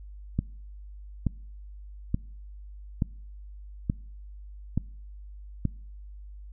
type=click train; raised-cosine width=5 ms; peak=-12 dBFS; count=7; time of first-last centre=0.39-5.653 s; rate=1.14 Hz; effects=noise-tail reverb RT60 0.6 s tail -25 dB re dry + added 50 Hz sine -41 dBFS peak until 6.52 s